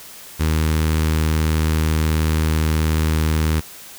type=tone with notch filter; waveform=sawtooth; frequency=78.5 Hz; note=D#2; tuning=16 cents sharp; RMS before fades=-18 dBFS; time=0.39-3.61 s; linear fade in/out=20 ms; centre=660 Hz; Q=1.4; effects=white hiss -39 dBFS RMS until 3.98 s